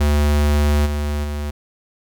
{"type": "tone with level steps", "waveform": "square", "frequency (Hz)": 73.6, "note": "D2", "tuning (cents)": 4, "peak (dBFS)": [-14, -20, -23], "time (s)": [0, 1.51], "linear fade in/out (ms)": 10, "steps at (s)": [0.85, 1.23], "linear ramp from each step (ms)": 20, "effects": []}